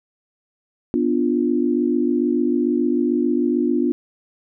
sine chord, B diminished, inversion none, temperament equal, 246.9 / 293.7 / 349.2 Hz, B3 / D4 / F4, 0 / 0 / 0 cents, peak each -20 / -21 / -21 dBFS, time 0.94-3.92 s, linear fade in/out 0 ms, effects none

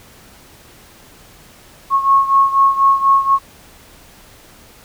sine beating tone pair, 1093 / 1097.1 Hz, C#6 / C#6, -25 / -18 cents, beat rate 4.1 Hz, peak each -11 / -15 dBFS, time 1.9-3.39 s, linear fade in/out 50 ms, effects pink hiss -44 dBFS RMS until 4.84 s

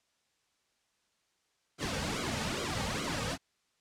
pink noise with flanger, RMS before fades -34 dBFS, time 1.78-3.38 s, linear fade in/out 50 ms, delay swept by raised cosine 1.1 to 3 ms, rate 2.4 Hz, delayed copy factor -0.9, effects white hiss -75 dBFS RMS until 3.8 s + low-pass 7000 Hz 12 dB/octave

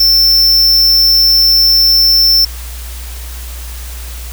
square tone, 5360 Hz, E8, 28 cents sharp, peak -6 dBFS, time 0-2.45 s, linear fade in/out 5 ms, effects added 60 Hz sine -23 dBFS peak until 4.32 s + white hiss -31 dBFS RMS until 4.32 s

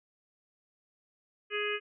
harmonic tone, 416.7 Hz, G#4, 6 cents sharp, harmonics 1 / 3 / 4 / 5 / 6 / 7, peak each -34 / -40 / -38 / -39 / -36 / -39 dBFS, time 1.5-1.8 s, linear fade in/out 50 ms, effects none

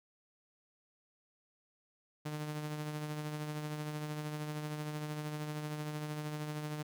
sawtooth tone with tremolo, 151.1 Hz, D3, 50 cents sharp, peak -32 dBFS, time 2.25-6.83 s, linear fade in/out 10 ms, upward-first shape triangle, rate 13 Hz, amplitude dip 45%, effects none

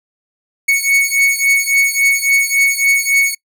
45% pulse beating tone pair, 2217 / 2220.6 Hz, C#7 / C#7, 0 / +2 cents, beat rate 3.6 Hz, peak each -14 dBFS, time 0.68-3.35 s, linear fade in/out 10 ms, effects noise-tail reverb RT60 0.1 s tail -24 dB re dry

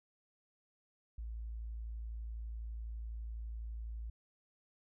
sine tone, 56 Hz, A1, 31 cents sharp, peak -40 dBFS, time 1.18-4.1 s, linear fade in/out 5 ms, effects none

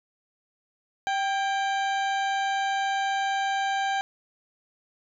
harmonic tone with a mistuned harmonic, 782 Hz, G5, 4 cents flat, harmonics 1 / 2 / 3 / 4 / 5 / 6 / 8 / 9, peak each -25 / -31 / -38 / -38 / -40 / -51 / -47 / -50 dBFS, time 1.07-4.01 s, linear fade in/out 0 ms, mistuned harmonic 2, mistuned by +47 cents, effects none

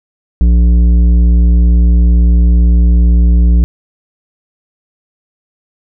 sine tone with tanh clipping, 58.9 Hz, A#1, 19 cents sharp, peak -6 dBFS, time 0.41-3.64 s, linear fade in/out 0 ms, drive 10 dB, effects none

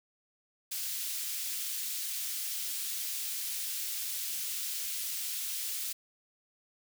white high-pass noise, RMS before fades -36 dBFS, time 0.71-5.93 s, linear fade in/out 10 ms, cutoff 2900 Hz, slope 12 dB/octave, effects none

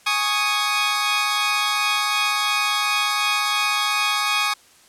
15% pulse chord, Ab suspended fourth, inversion none, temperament equal, 830.6 / 1108.7 / 1244.5 Hz, Ab5 / Db6 / Eb6, 0 / 0 / 0 cents, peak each -19 / -17 / -16 dBFS, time 0.06-4.54 s, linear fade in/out 10 ms, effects white hiss -52 dBFS RMS until 4.88 s + low-pass 10000 Hz 12 dB/octave

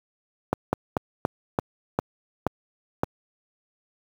slowing click train, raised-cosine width 1 ms, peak -7 dBFS, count 8, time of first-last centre 0.53-3.035 s, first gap 200 ms, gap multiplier 1.19, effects high-pass 80 Hz 12 dB/octave + 7-bit

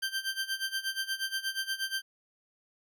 20% pulse tone with tremolo, 1568 Hz, G6, in tune, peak -24 dBFS, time 0.02-2.02 s, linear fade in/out 10 ms, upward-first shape sine, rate 8.4 Hz, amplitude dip 85%, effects none

